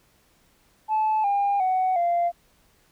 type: tone with pitch steps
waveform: sine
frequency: 867 / 804.3 / 746.1 / 692.1 Hz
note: A5 / G5 / F#5 / F5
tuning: -26 / +44 / +14 / -16 cents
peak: -18 dBFS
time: 0.88-2.32 s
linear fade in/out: 50 ms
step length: 360 ms
effects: tanh soft clip ceiling -17 dBFS + pink hiss -62 dBFS RMS until 2.91 s